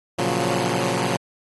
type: chord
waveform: 10% pulse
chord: Gb major seventh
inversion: first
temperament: equal with one note detuned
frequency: 116.54 / 138.03 / 174.61 / 185 Hz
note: Bb2 / Db3 / F3 / Gb3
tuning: 0 / -7 / 0 / 0 cents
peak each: -18 dBFS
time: 0.18-1.17 s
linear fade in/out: 10 ms
effects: AAC 32 kbps